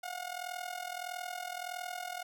sawtooth tone with amplitude modulation, 720 Hz, F#5, 47 cents flat, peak -31 dBFS, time 0.03-2.23 s, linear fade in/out 10 ms, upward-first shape sine, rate 41.6 Hz, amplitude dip 80%, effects none

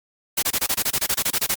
white noise bursts, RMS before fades -21 dBFS, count 15, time 0.37-1.547 s, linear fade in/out 10 ms, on 57 ms, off 23 ms, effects Opus 48 kbps

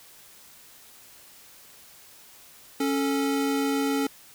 square tone pair together, 276.7 / 438.8 Hz, C#4 / A4, -3 / -5 cents, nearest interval minor sixth, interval 798 cents, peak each -25 / -30 dBFS, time 2.8-4.07 s, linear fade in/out 5 ms, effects white hiss -51 dBFS RMS until 4.34 s

